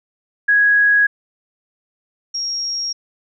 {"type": "tone pair in turn", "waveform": "sine", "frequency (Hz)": [1661.2, 5588], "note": ["G#6", "F8"], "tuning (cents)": [0, 0], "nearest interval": "octave + major sixth", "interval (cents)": 2100, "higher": "second", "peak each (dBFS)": [-10, -20], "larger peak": "first", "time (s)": [[0.48, 1.07], [2.34, 2.93]], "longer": "neither", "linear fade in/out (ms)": 10, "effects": []}